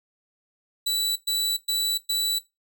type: tone bursts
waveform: sawtooth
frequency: 3951 Hz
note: B7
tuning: in tune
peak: -19 dBFS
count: 4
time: 0.86-2.39 s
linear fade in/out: 10 ms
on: 300 ms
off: 110 ms
effects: noise-tail reverb RT60 0.2 s tail -17 dB re dry